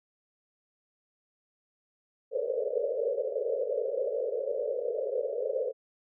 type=band-pass noise; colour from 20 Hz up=white; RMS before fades=-31 dBFS; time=2.31-5.73 s; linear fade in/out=50 ms; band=430 to 580 Hz; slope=96 dB/octave; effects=none